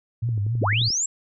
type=tone with vibrato; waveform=sine; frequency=110 Hz; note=A2; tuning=in tune; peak=-21 dBFS; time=0.22-0.89 s; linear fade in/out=10 ms; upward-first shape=triangle; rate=3.8 Hz; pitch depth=180 cents each way
type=click train; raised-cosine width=3 ms; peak=-26 dBFS; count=8; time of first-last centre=0.29-0.904 s; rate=11.4 Hz
type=linear sweep; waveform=sine; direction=up; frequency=116.54 to 7710 Hz; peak=-21 dBFS; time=0.61-1.06 s; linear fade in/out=5 ms
effects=none